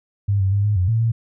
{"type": "tone with pitch steps", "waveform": "sine", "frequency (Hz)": [100.6, 96, 100.8, 104.5, 90.6, 113, 114.6], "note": ["G2", "G2", "G2", "G#2", "F#2", "A2", "A#2"], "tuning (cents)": [45, -36, 49, 11, -36, 47, -29], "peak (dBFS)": -15, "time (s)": [0.28, 1.12], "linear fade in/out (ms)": 10, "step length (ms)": 120, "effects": []}